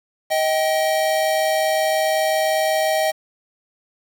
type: tone pair together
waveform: square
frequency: 631 / 776.5 Hz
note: D#5 / G5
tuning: +24 / -17 cents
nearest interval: major third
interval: 359 cents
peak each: -19 / -23 dBFS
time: 0.3-3.12 s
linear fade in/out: 20 ms
effects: 7-bit